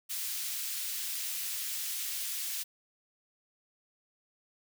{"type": "high-pass noise", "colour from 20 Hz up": "white", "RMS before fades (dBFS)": -36, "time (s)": [0.09, 2.64], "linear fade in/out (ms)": 20, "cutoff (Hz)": 2400, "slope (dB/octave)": 12, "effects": []}